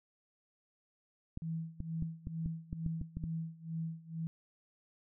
clicks, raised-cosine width 5 ms, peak -26 dBFS, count 10, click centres 1.374 / 1.804 / 2.024 / 2.271 / 2.46 / 2.729 / 2.863 / 3.014 / 3.17 / 3.239 s
sine tone with tremolo, 163 Hz, E3, 19 cents flat, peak -34 dBFS, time 1.42-4.27 s, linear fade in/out 0 ms, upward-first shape sine, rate 2.2 Hz, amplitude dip 90%
effects none

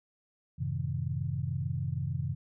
sine chord, F# diminished seventh, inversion none, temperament just, 92.5 / 111 / 133.2 / 159.84 Hz, F#2 / A2 / C3 / Eb3, 0 / +16 / +31 / +47 cents, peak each -36 / -39 / -33 / -37 dBFS, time 0.58-2.35 s, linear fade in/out 20 ms, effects none

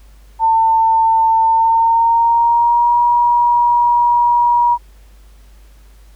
sine tone with pitch glide, 898 to 956.9 Hz, A5 to A#5, +35 to +45 cents, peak -9 dBFS, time 0.39-4.78 s, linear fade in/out 50 ms, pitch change +110 cents, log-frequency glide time 1.45-2.98 s, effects added 50 Hz sine -40 dBFS peak until 6.15 s + pink hiss -53 dBFS RMS until 6.15 s

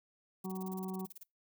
violet noise bursts, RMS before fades -49 dBFS, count 15, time 0.44-1.234 s, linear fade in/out 5 ms, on 24 ms, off 31 ms
harmonic tone, 187.9 Hz, F#3, 27 cents sharp, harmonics 1 / 2 / 4 / 5 / 6, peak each -38 / -44 / -50 / -52 / -54 dBFS, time 0.44-1.06 s, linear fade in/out 10 ms
effects noise-tail reverb RT60 0.2 s tail -25 dB re dry

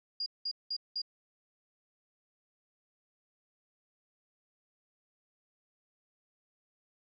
sine tone bursts, 4836 Hz, D8, 50 cents sharp, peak -32 dBFS, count 4, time 0.2-1.018 s, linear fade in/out 5 ms, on 62 ms, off 190 ms, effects none

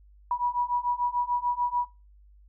sine beating tone pair, 969 / 975.8 Hz, B5 / B5, -33 / -21 cents, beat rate 6.8 Hz, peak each -28 dBFS, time 0.31-1.85 s, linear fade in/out 2 ms, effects noise-tail reverb RT60 0.3 s tail -23 dB re dry + added 50 Hz sine -52 dBFS peak until 2.48 s

